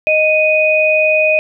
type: tone pair together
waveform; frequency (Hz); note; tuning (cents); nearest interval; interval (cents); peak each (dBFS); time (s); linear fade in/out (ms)
sine; 620.9 / 2489; D#5 / D#7; -4 / 0; 2 octaves; 2404; -12; 0.07-1.39; 0
effects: none